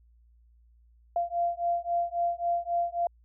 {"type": "beating tone pair", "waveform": "sine", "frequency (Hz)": [689, 692.7], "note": ["F5", "F5"], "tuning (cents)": [-24, -14], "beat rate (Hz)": 3.7, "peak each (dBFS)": [-29, -29], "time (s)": [1.16, 3.07], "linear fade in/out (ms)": 2, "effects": ["added 58 Hz sine -57 dBFS peak until 3.24 s"]}